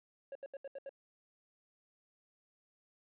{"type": "tone bursts", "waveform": "triangle", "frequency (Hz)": 550, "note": "C#5", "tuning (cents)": -14, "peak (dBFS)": -40, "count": 6, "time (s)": [0.32, 0.893], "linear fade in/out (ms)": 2, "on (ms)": 33, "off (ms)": 75, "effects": ["resampled to 8000 Hz", "13-bit"]}